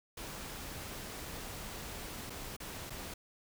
pink noise with dropouts, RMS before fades -44 dBFS, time 0.17-3.14 s, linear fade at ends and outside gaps 5 ms, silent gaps 2.298-2.302 / 2.566-2.601 / 2.898-2.903 s, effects none

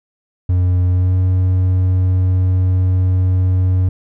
triangle tone with pitch glide, 90.3 to 92.3 Hz, F#2 to F#2, -42 to -4 cents, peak -9 dBFS, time 0.49-3.89 s, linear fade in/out 5 ms, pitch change +38 cents, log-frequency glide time 0.9-1.15 s, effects none

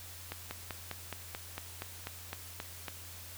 slowing click train, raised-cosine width 0.3 ms, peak -22 dBFS, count 12, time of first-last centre 0.32-2.882 s, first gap 190 ms, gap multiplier 1.04, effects added 88 Hz sine -51 dBFS peak until 3.37 s + white hiss -49 dBFS RMS until 3.37 s

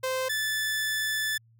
sawtooth tone pair in turn, 519 / 1745.7 Hz, C5 / A6, -14 / -14 cents, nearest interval octave + major sixth, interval 2100 cents, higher second, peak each -23 dBFS, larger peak neither, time 0.03-0.29 / 0.29-1.38 s, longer second, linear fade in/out 10 ms, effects added 114 Hz sine -57 dBFS peak until 1.59 s

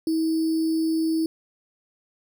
sine tone with sample-and-hold, 321.4 Hz, E4, 44 cents flat, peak -20 dBFS, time 0.07-1.26 s, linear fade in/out 2 ms, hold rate 4900 Hz, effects none

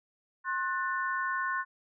sine chord, F# diminished, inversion second, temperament just, 1065.6 / 1480 / 1776 Hz, C6 / F#6 / A6, +31 / 0 / +16 cents, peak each -32 / -33 / -36 dBFS, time 0.44-1.65 s, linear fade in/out 50 ms, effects none

